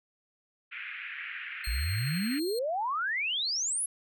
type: band-pass noise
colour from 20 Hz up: white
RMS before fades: -40 dBFS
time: 0.71-2.4 s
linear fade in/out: 20 ms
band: 1500 to 2600 Hz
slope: 48 dB/octave
type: tone with tremolo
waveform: sawtooth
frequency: 4216 Hz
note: C8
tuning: 12 cents sharp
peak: -34 dBFS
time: 1.64-2.59 s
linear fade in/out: 2 ms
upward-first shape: triangle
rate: 12 Hz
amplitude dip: 25%
type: exponential sweep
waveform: sine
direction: up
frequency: 52 to 11175 Hz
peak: -28 dBFS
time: 1.67-3.86 s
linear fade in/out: 5 ms
effects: none